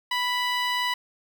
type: tone with notch filter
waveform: 15% pulse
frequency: 987.8 Hz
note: B5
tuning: in tune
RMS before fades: -26 dBFS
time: 0.11-0.94 s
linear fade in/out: 5 ms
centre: 11000 Hz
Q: 0.66
effects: none